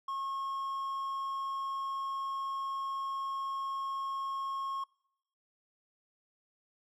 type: tone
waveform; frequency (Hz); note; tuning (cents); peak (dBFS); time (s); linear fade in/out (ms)
triangle; 1086; C#6; -36; -32; 0.08-4.84; 5
effects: noise-tail reverb RT60 0.8 s tail -25 dB re dry